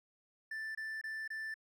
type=tone bursts; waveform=triangle; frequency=1766 Hz; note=A6; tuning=6 cents sharp; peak=-37 dBFS; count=4; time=0.51-1.542 s; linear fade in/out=5 ms; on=240 ms; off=24 ms; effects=none